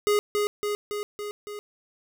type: tone with echo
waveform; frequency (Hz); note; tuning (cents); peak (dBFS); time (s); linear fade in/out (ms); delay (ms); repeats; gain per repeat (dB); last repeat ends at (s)
square; 414.6; G#4; -3; -20; 0.07-0.19; 0; 280; 5; -3; 1.59
effects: none